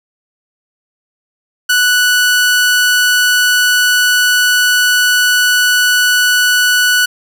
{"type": "tone", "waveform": "sawtooth", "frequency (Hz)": 1480, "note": "F#6", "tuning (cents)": 0, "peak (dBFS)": -5, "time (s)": [1.69, 7.06], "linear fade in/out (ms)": 10, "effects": []}